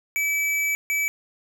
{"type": "tone pair in turn", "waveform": "square", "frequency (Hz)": [2300, 2300], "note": ["D7", "D7"], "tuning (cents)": [-37, -37], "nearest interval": "unison", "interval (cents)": 0, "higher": "neither", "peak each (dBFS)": [-22, -22], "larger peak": "neither", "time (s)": [[0.16, 0.75], [0.9, 1.08]], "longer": "first", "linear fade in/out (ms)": 0, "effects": []}